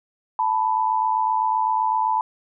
sine tone pair together, 880 / 987.8 Hz, A5 / B5, 0 / 0 cents, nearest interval major second, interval 200 cents, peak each -21 dBFS, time 0.39-2.21 s, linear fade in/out 2 ms, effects none

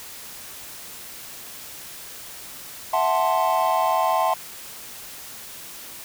triangle chord, F# half-diminished seventh, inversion third, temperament equal, 659.3 / 740 / 880 / 1046.5 Hz, E5 / F#5 / A5 / C6, 0 / 0 / 0 / 0 cents, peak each -22 dBFS, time 2.93-4.34 s, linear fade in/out 5 ms, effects white hiss -39 dBFS RMS until 6.04 s

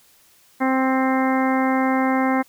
harmonic tone, 262.5 Hz, C4, 6 cents sharp, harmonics 1 / 2 / 3 / 4 / 5 / 6 / 7 / 8, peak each -19 / -26 / -24 / -27 / -31 / -32 / -32 / -30 dBFS, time 0.6-2.43 s, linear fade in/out 20 ms, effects white hiss -55 dBFS RMS until 2.48 s

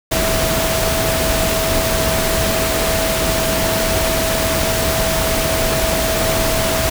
sine tone in noise, 651 Hz, E5, 22 cents flat, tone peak -20 dBFS, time 0.11-6.9 s, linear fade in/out 10 ms, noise pink, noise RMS -18 dBFS, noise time 0.11-6.9 s, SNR -5 dB, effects none

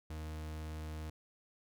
40% pulse tone, 77.8 Hz, D#2, in tune, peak -40 dBFS, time 0.1-1.1 s, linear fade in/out 5 ms, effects none

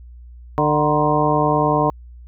harmonic tone with a mistuned harmonic, 149.9 Hz, D3, 36 cents sharp, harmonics 1 / 2 / 3 / 4 / 5 / 6 / 7, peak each -22 / -22 / -22 / -22 / -22 / -22 / -22 dBFS, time 0.58-1.9 s, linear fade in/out 0 ms, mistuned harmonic 6, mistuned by +92 cents, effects added 60 Hz sine -37 dBFS peak until 2.27 s

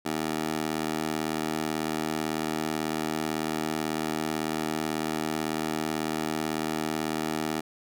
15% pulse tone with high-pass filter, 78.1 Hz, D#2, 7 cents sharp, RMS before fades -30 dBFS, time 0.05-7.61 s, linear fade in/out 10 ms, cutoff 320 Hz, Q 1.1, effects none

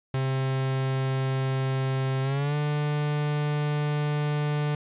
45% pulse tone with pitch glide, 132.7 to 148.09 Hz, C3 to D3, +25 to +15 cents, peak -24 dBFS, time 0.14-4.75 s, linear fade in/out 2 ms, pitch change +190 cents, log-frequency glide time 2.22-2.55 s, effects resampled to 8000 Hz + 10-bit

